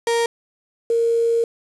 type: tone pair in turn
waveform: 35% pulse / sine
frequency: 465.9 / 463.2 Hz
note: A#4 / A#4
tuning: -1 / -11 cents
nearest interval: unison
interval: 10 cents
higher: first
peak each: -15 dBFS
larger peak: neither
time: 0.07-0.26 / 0.9-1.44 s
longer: second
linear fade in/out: 2 ms
effects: resampled to 24000 Hz + 7-bit